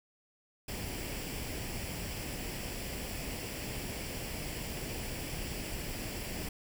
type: noise with comb filter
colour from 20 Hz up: pink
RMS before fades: -39 dBFS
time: 0.68-6.49 s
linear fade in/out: 5 ms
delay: 0.39 ms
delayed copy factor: +0.55
effects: none